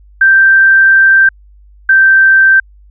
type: tone pair in turn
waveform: sine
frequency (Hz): 1568 / 1561.5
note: G6 / G6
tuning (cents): 0 / -7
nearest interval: unison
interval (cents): 7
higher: first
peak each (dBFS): -3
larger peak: neither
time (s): 0.21-1.29 / 1.89-2.6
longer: first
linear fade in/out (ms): 5
effects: added 50 Hz sine -38 dBFS peak until 2.9 s